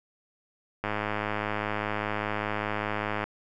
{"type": "click train", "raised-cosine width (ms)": 0.5, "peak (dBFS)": -14, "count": 253, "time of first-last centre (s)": [0.84, 3.24], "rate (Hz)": 105, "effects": []}